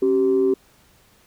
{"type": "tone pair together", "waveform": "sine", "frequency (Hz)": [271.4, 385.7], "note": ["C#4", "G4"], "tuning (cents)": [-36, -28], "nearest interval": "tritone", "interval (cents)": 608, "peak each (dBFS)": [-21, -15], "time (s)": [0.02, 0.54], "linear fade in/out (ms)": 5, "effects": ["tanh soft clip ceiling -10 dBFS", "pink hiss -56 dBFS RMS until 1.26 s"]}